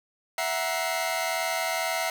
sawtooth tone cluster, 660 / 742 / 945 / 2101 Hz, E5 / F#5 / A#5 / C7, +2 / +5 / +23 / +7 cents, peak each -26 / -28 / -31 / -29 dBFS, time 0.38-2.1 s, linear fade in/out 2 ms, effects 8-bit

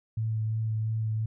sine tone with vibrato, 110.2 Hz, A2, 3 cents sharp, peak -26 dBFS, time 0.17-1.26 s, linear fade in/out 5 ms, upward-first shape sine, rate 2.9 Hz, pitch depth 14 cents each way, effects none

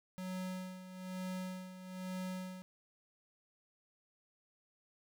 square tone with tremolo, 185 Hz, F#3, in tune, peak -39 dBFS, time 0.18-2.62 s, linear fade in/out 0 ms, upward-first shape sine, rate 1.1 Hz, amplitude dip 70%, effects none

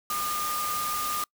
sine tone in noise, 1213 Hz, D#6, 44 cents flat, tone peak -29 dBFS, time 0.1-1.24 s, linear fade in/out 2 ms, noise white, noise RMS -33 dBFS, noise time 0.1-1.24 s, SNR +1 dB, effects noise-tail reverb RT60 0.1 s tail -26 dB re dry

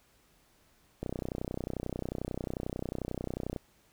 click train, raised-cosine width 2 ms, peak -21 dBFS, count 80, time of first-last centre 1.03-3.562 s, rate 31.2 Hz, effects pink hiss -66 dBFS RMS until 3.92 s

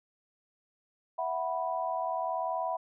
sine chord, E suspended second, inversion none, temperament equal with one note detuned, 659.3 / 740 / 984.9 Hz, E5 / F#5 / B5, 0 / 0 / -5 cents, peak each -34 dBFS, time 1.18-2.77 s, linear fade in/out 10 ms, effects none

